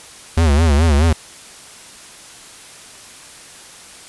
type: tone with vibrato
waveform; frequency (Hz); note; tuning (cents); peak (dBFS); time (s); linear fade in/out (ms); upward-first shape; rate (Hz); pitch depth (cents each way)
square; 76.7; D#2; -24; -11; 0.37-1.13; 5; sine; 4.7; 160
effects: white hiss -39 dBFS RMS until 4.08 s + resampled to 24000 Hz